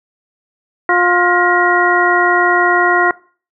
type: harmonic tone with a mistuned harmonic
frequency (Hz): 354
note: F4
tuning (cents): +23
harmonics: 1 / 2 / 3 / 4 / 5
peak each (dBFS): -16 / -16 / -16 / -16 / -16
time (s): 0.89-3.11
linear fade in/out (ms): 2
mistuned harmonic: 5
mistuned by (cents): +120
effects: noise-tail reverb RT60 0.4 s tail -21 dB re dry